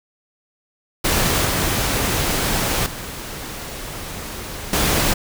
pink noise with level steps, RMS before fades -18 / -20 / -31 / -18 dBFS, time 1.04-5.14 s, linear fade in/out 10 ms, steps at 1.45 / 2.86 / 4.73 s, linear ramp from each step 2 ms, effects none

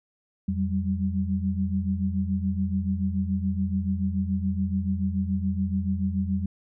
sine tone cluster, 86.5 / 188.6 / 195.6 Hz, F2 / F#3 / G3, -16 / +33 / -4 cents, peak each -28 / -29 / -27 dBFS, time 0.48-6.46 s, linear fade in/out 5 ms, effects none

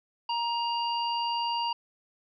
harmonic tone, 940 Hz, A#5, 14 cents sharp, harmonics 1 / 3 / 5, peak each -28 / -34 / -37 dBFS, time 0.29-1.73 s, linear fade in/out 5 ms, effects none

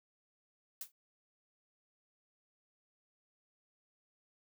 blue noise with exponential decay, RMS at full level -38 dBFS, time 0.81-0.92 s, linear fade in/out 2 ms, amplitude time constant 22 ms, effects none

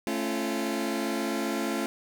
sawtooth chord, A augmented, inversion none, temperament just, 220 / 275 / 343.8 Hz, A3 / C#4 / E#4, 0 / -14 / -27 cents, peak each -28 dBFS, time 0.07-1.86 s, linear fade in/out 0 ms, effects none

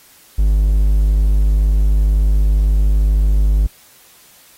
triangle tone, 51 Hz, G#1, 31 cents flat, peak -8 dBFS, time 0.38-3.67 s, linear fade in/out 10 ms, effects white hiss -47 dBFS RMS until 4.57 s + AAC 48 kbps

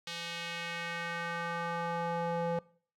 square tone with band-pass filter sweep, 169.9 Hz, F3, 47 cents flat, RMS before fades -36 dBFS, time 0.07-2.59 s, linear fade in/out 2 ms, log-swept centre 3700 to 600 Hz, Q 1.5, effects noise-tail reverb RT60 0.5 s tail -22 dB re dry

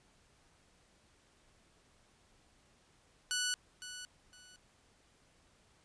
10% pulse tone with echo, 1480 Hz, F#6, in tune, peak -24 dBFS, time 3.31-3.54 s, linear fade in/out 0 ms, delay 510 ms, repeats 2, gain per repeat -12 dB, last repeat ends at 4.56 s, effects pink hiss -68 dBFS RMS until 5.84 s + resampled to 22050 Hz

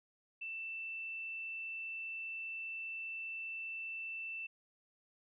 sine tone, 2665 Hz, E7, 18 cents sharp, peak -40 dBFS, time 0.41-4.47 s, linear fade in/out 10 ms, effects none

